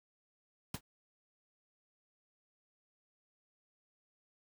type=noise with exponential decay; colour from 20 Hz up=pink; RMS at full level=-34 dBFS; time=0.74-0.81 s; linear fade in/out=5 ms; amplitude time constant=15 ms; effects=none